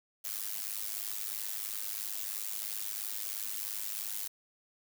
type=noise with amplitude modulation; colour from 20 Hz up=blue; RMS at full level=-34 dBFS; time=0.24-4.28 s; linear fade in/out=10 ms; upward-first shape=sine; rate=103 Hz; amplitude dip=90%; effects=none